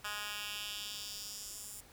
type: tone with high-pass filter sweep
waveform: 10% pulse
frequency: 207.7 Hz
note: G#3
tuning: in tune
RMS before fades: -43 dBFS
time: 0.04-1.81 s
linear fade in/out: 10 ms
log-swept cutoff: 1600 to 8700 Hz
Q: 1.7
effects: pink hiss -59 dBFS RMS until 1.92 s